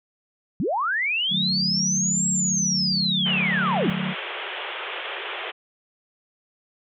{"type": "linear two-way sweep", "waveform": "sine", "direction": "up then down", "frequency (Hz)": [138.59, 7700, 138.59], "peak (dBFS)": -21, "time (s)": [0.6, 3.9], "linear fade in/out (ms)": 0, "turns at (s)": 2.28}
{"type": "chord", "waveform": "sine", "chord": "D# diminished", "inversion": "none", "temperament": "equal with one note detuned", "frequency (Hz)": [152.27, 185, 220], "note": ["D#3", "F#3", "A3"], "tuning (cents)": [-37, 0, 0], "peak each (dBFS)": [-32, -26, -32], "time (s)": [1.29, 4.15], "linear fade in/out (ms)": 50}
{"type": "band-pass noise", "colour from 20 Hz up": "white", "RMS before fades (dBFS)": -32, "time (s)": [3.25, 5.52], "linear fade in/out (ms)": 20, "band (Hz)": [350, 3400], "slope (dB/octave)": 96}
{"effects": []}